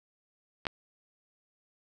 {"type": "clicks", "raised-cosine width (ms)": 0.3, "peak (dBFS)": [-26, -11], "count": 2, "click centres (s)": [0.654, 0.668], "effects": []}